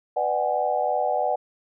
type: chord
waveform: sine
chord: G# half-diminished seventh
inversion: first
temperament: just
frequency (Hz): 498.4 / 598 / 747.5 / 830.6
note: B4 / D5 / F#5 / G#5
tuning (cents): +16 / +31 / +17 / 0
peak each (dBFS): -29 / -26 / -24 / -29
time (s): 0.16-1.36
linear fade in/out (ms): 10
effects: none